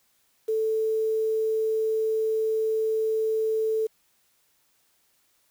sine tone with quantisation, 440 Hz, A4, in tune, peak -22 dBFS, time 0.48-3.87 s, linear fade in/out 10 ms, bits 8, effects white hiss -67 dBFS RMS until 5.5 s

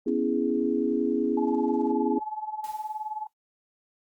sine chord, C# minor seventh, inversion third, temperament equal, 246.9 / 277.2 / 329.6 / 415.3 Hz, B3 / C#4 / E4 / G#4, 0 / 0 / 0 / 0 cents, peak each -28 dBFS, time 0.06-2.19 s, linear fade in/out 10 ms
sine tone with tremolo, 859 Hz, A5, 42 cents flat, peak -28 dBFS, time 1.37-3.27 s, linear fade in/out 5 ms, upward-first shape sine, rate 19 Hz, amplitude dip 80%
white noise with exponential decay, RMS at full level -46 dBFS, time 2.64-3.33 s, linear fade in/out 1 ms, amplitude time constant 150 ms
effects noise-tail reverb RT60 0.1 s tail -21 dB re dry + Opus 24 kbps

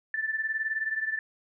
sine beating tone pair, 1760 / 1779 Hz, A6 / A6, 0 / +19 cents, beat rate 19 Hz, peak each -29 / -33 dBFS, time 0.14-1.19 s, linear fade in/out 2 ms, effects none

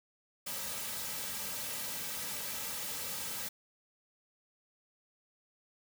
white noise with comb filter, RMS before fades -39 dBFS, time 0.46-3.49 s, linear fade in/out 10 ms, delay 2.8 ms, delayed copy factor -0.65, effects none

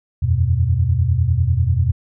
sine chord, E suspended second, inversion none, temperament equal, 82.41 / 92.5 / 123.47 Hz, E2 / F#2 / B2, 0 / 0 / 0 cents, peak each -18 dBFS, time 0.22-1.92 s, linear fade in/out 10 ms, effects none

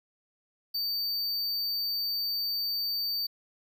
square tone, 4600 Hz, D8, 37 cents flat, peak -29 dBFS, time 0.74-3.27 s, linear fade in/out 10 ms, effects none

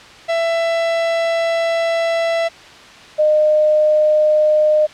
45% pulse / sine tone pair in turn, 666 / 610.6 Hz, E5 / D#5, +18 / -33 cents, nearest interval major second, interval 151 cents, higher first, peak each -15 / -10 dBFS, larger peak second, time 0.28-2.49 / 3.18-4.87 s, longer first, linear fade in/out 20 ms, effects white hiss -39 dBFS RMS until 4.93 s + low-pass 4000 Hz 12 dB/octave

